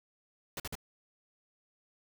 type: noise bursts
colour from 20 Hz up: pink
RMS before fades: -39 dBFS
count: 3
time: 0.57-0.753 s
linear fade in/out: 2 ms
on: 29 ms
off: 48 ms
effects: none